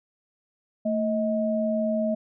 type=tone pair together; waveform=sine; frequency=223.4 / 632 Hz; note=A3 / D#5; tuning=+27 / +27 cents; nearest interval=octave + tritone; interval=1800 cents; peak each=-25 dBFS; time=0.85-2.15 s; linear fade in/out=10 ms; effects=none